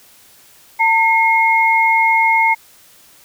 sine tone pair together, 904 / 2150 Hz, A5 / C7, +47 / +47 cents, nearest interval octave + minor third, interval 1500 cents, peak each -13 dBFS, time 0.79-2.55 s, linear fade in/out 20 ms, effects white hiss -47 dBFS RMS until 3.24 s

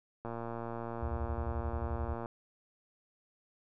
click train, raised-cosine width 1 ms, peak -26 dBFS, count 234, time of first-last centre 0.25-2.259 s, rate 116 Hz
sine tone bursts, 73.6 Hz, D2, 4 cents sharp, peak -32 dBFS, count 13, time 1.02-2.141 s, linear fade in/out 10 ms, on 65 ms, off 23 ms
effects none

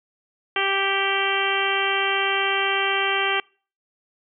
harmonic tone with a mistuned harmonic, 392 Hz, G4, in tune, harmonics 1 / 2 / 3 / 4 / 5 / 6 / 7 / 8, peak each -28 / -28 / -28 / -28 / -28 / -28 / -28 / -28 dBFS, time 0.56-3.4 s, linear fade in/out 2 ms, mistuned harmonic 6, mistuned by -22 cents, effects noise-tail reverb RT60 0.4 s tail -26 dB re dry

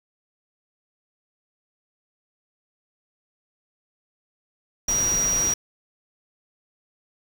sine tone in noise, 5750 Hz, F8, 50 cents sharp, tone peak -20 dBFS, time 4.88-5.54 s, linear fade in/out 5 ms, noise pink, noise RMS -31 dBFS, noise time 4.88-5.54 s, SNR +8 dB, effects none

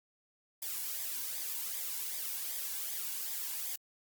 blue noise with flanger, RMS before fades -38 dBFS, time 0.62-3.76 s, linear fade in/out 5 ms, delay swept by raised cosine 0.7 to 1.63 ms, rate 2.6 Hz, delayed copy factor -0.55, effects Opus 48 kbps

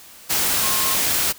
sine tone in noise, 1071 Hz, C6, 40 cents sharp, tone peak -28 dBFS, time 0.62-0.96 s, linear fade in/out 20 ms, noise white, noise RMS -20 dBFS, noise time 0.29-1.33 s, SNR -11 dB, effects white hiss -44 dBFS RMS until 1.38 s

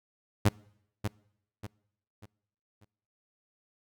sawtooth tone with echo, 103.83 Hz, G#2, in tune, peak -15 dBFS, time 0.45-0.49 s, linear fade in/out 10 ms, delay 590 ms, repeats 4, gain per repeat -9 dB, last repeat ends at 2.85 s, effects noise-tail reverb RT60 0.8 s tail -25 dB re dry

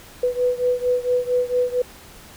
sine beating tone pair, 493.9 / 498.3 Hz, B4 / B4, 0 / +15 cents, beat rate 4.4 Hz, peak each -20 / -22 dBFS, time 0.23-1.82 s, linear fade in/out 5 ms, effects pink hiss -44 dBFS RMS until 2.36 s

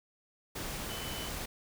sine tone in noise, 3018 Hz, F#7, 34 cents sharp, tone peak -44 dBFS, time 0.89-1.29 s, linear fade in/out 10 ms, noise pink, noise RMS -39 dBFS, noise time 0.55-1.46 s, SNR -8 dB, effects none

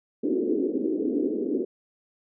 pink band-pass noise, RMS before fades -26 dBFS, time 0.23-1.65 s, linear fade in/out 10 ms, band 250 to 430 Hz, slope 48 dB/octave, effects none

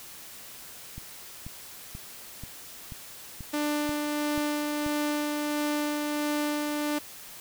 click train, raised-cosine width 5 ms, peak -27 dBFS, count 9, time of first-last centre 0.98-4.863 s, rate 2.06 Hz
sawtooth tone with tremolo, 296.4 Hz, D4, 16 cents sharp, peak -22 dBFS, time 3.53-6.99 s, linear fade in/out 10 ms, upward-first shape sine, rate 1.5 Hz, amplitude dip 25%
effects white hiss -45 dBFS RMS until 7.4 s

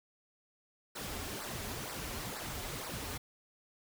pink noise with flanger, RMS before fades -41 dBFS, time 0.95-3.18 s, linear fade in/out 10 ms, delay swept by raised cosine 0.3 to 6.3 ms, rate 2.1 Hz, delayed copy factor -0.8, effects none

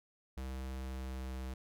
square tone with pitch glide, 65.41 to 64.85 Hz, C2 to C2, 0 to -15 cents, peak -40 dBFS, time 0.37-1.54 s, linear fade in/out 5 ms, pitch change -15 cents, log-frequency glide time 0.73-1.31 s, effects none

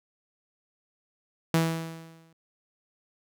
sawtooth tone with exponential decay, 163.6 Hz, E3, 13 cents flat, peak -15 dBFS, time 1.54-2.33 s, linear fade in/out 2 ms, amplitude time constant 170 ms, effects none

